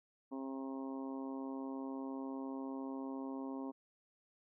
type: harmonic tone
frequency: 134.3 Hz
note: C3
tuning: 46 cents sharp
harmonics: 2 / 3 / 4 / 5 / 6 / 7 / 8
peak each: -41 / -50 / -52 / -55 / -56 / -53 / -56 dBFS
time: 0.31-3.72 s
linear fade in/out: 20 ms
effects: none